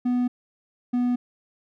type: tone pair in turn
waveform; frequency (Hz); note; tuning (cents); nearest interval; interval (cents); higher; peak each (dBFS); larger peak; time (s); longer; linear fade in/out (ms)
triangle; 246.9 / 245.6; B3 / B3; 0 / -9; unison; 9; first; -18; neither; 0.05-0.28 / 0.93-1.16; neither; 10
effects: none